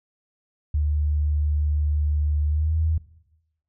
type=tone with pitch glide; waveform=sine; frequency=74.5 to 79.85 Hz; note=D2 to D#2; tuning=+25 to +45 cents; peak=-19 dBFS; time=0.74-2.98 s; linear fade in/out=5 ms; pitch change=+120 cents; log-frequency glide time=2.49-2.76 s; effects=noise-tail reverb RT60 0.9 s tail -18 dB re dry

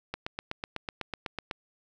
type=click train; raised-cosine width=0.3 ms; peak=-17 dBFS; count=12; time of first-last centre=0.14-1.512 s; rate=8.02 Hz; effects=none

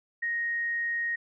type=tone; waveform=sine; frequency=1870 Hz; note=A#6; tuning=5 cents sharp; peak=-27 dBFS; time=0.22-1.16 s; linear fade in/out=10 ms; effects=none

